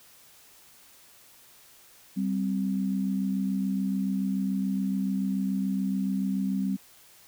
sine tone pair together, 194.61 / 261.6 Hz, G3 / C4, -12 / 0 cents, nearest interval perfect fourth, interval 512 cents, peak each -26 / -31 dBFS, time 2.16-6.77 s, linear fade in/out 20 ms, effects white hiss -55 dBFS RMS until 7.27 s

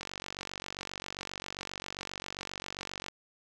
click train, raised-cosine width 0.2 ms, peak -20 dBFS, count 147, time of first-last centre 0.01-3.084 s, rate 47.5 Hz, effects none

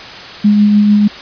sine tone with tremolo, 207.7 Hz, G#3, in tune, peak -4 dBFS, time 0.44-1.08 s, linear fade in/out 10 ms, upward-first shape triangle, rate 6.7 Hz, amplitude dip 30%, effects white hiss -29 dBFS RMS until 1.21 s + resampled to 11025 Hz

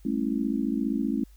sine chord, A dominant seventh, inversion third, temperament just, 198 / 220 / 275 / 330 Hz, G3 / A3 / C#4 / E4, +18 / 0 / -14 / +2 cents, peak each -34 / -28 / -28 / -33 dBFS, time 0.05-1.24 s, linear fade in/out 5 ms, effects added 50 Hz sine -49 dBFS peak until 1.36 s + white hiss -64 dBFS RMS until 1.36 s

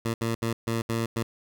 15% pulse tone bursts at uneven times, 114.6 Hz, A#2, 29 cents flat, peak -19 dBFS, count 6, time 0.05-0.14 / 0.21-0.35 / 0.42-0.53 / 0.67-0.82 / 0.89-1.06 / 1.16-1.23 s, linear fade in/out 5 ms, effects none

